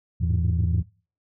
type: tone cluster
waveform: sine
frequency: 82.3 / 102.5 / 109.6 / 166.4 Hz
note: E2 / G#2 / A2 / E3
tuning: -2 / -22 / -6 / +17 cents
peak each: -21 / -26 / -26 / -27 dBFS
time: 0.2-0.83 s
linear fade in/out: 20 ms
effects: noise-tail reverb RT60 0.4 s tail -24 dB re dry + tanh soft clip ceiling -14 dBFS